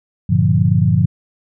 sine chord, G minor seventh, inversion none, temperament equal, 98 / 116.54 / 146.83 / 174.61 Hz, G2 / Bb2 / D3 / F3, 0 / 0 / 0 / 0 cents, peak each -16 dBFS, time 0.29-1.06 s, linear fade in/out 10 ms, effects none

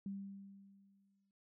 sine tone with exponential decay, 197.1 Hz, G3, 10 cents sharp, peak -39 dBFS, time 0.06-1.31 s, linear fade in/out 2 ms, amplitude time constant 270 ms, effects none

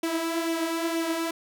sawtooth tone with flanger, 330 Hz, E4, 2 cents sharp, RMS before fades -28 dBFS, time 0.03-1.31 s, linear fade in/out 5 ms, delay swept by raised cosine 0.32 to 5.32 ms, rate 2.1 Hz, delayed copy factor +0.5, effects none

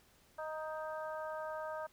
harmonic tone with a mistuned harmonic, 311.8 Hz, D#4, 4 cents sharp, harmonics 2 / 3 / 4 / 5, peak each -41 / -45 / -47 / -49 dBFS, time 0.38-1.87 s, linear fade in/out 10 ms, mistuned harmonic 5, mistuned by +15 cents, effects pink hiss -67 dBFS RMS until 1.92 s

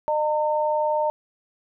sine tone pair together, 607.4 / 910 Hz, D#5 / A#5, -42 / -42 cents, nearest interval perfect fifth, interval 700 cents, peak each -22 / -23 dBFS, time 0.08-1.1 s, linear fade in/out 0 ms, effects none

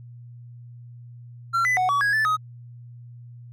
triangle tone with pitch steps, 1364 / 2001 / 739 / 1136 / 1655 / 1752 / 1260 Hz, F6 / B6 / F#5 / C#6 / G#6 / A6 / D#6, -41 / +22 / -2 / +42 / -6 / -8 / +21 cents, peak -17 dBFS, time 1.53-2.37 s, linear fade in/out 20 ms, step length 120 ms, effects added 120 Hz sine -40 dBFS peak until 3.52 s

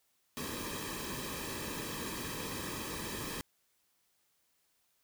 pink noise with comb filter, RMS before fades -40 dBFS, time 0.37-3.41 s, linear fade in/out 0 ms, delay 1.4 ms, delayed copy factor -0.7, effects white hiss -75 dBFS RMS until 5.03 s

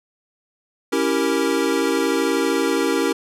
square chord, C# diminished seventh, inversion none, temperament equal with one note detuned, 277.2 / 329.6 / 390.4 / 466.2 Hz, C#4 / E4 / G4 / Bb4, 0 / 0 / -7 / 0 cents, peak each -24 dBFS, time 0.92-3.13 s, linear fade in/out 10 ms, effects low-pass 12000 Hz 12 dB/octave

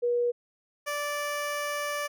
sine / 15% pulse tone pair in turn, 481.7 / 584.2 Hz, B4 / D5, -43 / -9 cents, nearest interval minor third, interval 334 cents, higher second, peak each -23 dBFS, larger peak neither, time 0.02-0.32 / 0.86-2.08 s, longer second, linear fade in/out 20 ms, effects none

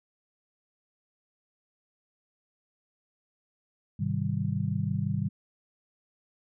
sine chord, Ab major seventh, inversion none, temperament just, 103.83 / 129.78 / 155.74 / 194.67 Hz, Ab2 / C3 / Eb3 / G3, 0 / -14 / +2 / -12 cents, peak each -32 dBFS, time 3.99-5.29 s, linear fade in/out 10 ms, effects none

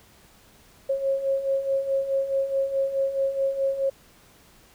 sine beating tone pair, 540 / 544.7 Hz, C#5 / C#5, -45 / -30 cents, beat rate 4.7 Hz, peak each -29 / -23 dBFS, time 0.89-3.9 s, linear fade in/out 10 ms, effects pink hiss -55 dBFS RMS until 4.74 s

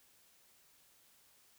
silence, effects white hiss -67 dBFS RMS until 1.58 s

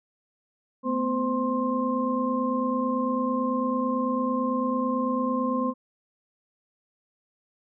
sine tone cluster, 223.7 / 252.7 / 517 / 1055 Hz, A3 / B3 / C5 / C6, +29 / +40 / -21 / +14 cents, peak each -32 / -26 / -30 / -29 dBFS, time 0.83-5.74 s, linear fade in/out 50 ms, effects none

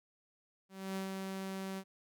sawtooth tone with ADSR envelope, 191.8 Hz, G3, 37 cents flat, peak -32 dBFS, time 0.69-1.84 s, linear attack 270 ms, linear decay 120 ms, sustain -3 dB, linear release 61 ms, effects none

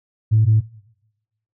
sine tone pair in turn, 109.4 / 108.98 Hz, A2 / A2, -9 / -16 cents, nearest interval unison, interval 7 cents, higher first, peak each -10 dBFS, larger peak neither, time 0.31-0.46 / 0.46-0.61 s, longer neither, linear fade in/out 20 ms, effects noise-tail reverb RT60 1.0 s tail -23 dB re dry + tanh soft clip ceiling -6 dBFS

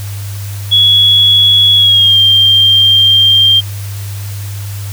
sine tone with pitch glide, 3363 to 3183 Hz, G#7 to G7, +21 to +26 cents, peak -4 dBFS, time 0.71-3.61 s, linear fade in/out 20 ms, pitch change -95 cents, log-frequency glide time 1.76-2.19 s, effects added 100 Hz sine -19 dBFS peak until 4.92 s + white hiss -31 dBFS RMS until 4.92 s

